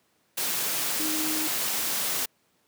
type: tone in noise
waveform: sine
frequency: 311.1 Hz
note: D#4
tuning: in tune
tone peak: -31 dBFS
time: 0.99-1.48 s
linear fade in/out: 10 ms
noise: white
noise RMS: -28 dBFS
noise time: 0.37-2.26 s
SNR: -6 dB
effects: pink hiss -68 dBFS RMS until 2.67 s + high-pass 150 Hz 12 dB/octave